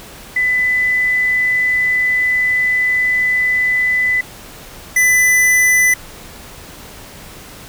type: tone pair in turn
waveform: sine / square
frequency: 2000 / 2000 Hz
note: B6 / B6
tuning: +21 / +21 cents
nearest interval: unison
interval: 0 cents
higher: neither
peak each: -12 / -10 dBFS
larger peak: second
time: 0.36-4.21 / 4.96-5.94 s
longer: first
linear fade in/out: 5 ms
effects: pink hiss -36 dBFS RMS until 7.68 s